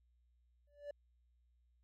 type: tone with exponential growth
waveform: triangle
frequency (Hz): 580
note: D5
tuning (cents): -22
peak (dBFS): -38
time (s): 0.67-0.91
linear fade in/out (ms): 5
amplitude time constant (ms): 52
effects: added 60 Hz sine -70 dBFS peak until 1.83 s